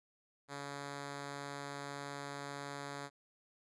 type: tone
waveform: 5% pulse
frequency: 141.7 Hz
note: C#3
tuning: 38 cents sharp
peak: -31 dBFS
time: 0.48-3.1 s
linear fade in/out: 50 ms
effects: resampled to 22050 Hz